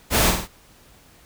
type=noise with echo; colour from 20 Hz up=pink; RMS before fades=-18 dBFS; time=0.1-0.33 s; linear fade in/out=50 ms; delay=50 ms; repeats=3; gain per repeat=-5 dB; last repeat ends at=0.48 s; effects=pink hiss -52 dBFS RMS until 1.25 s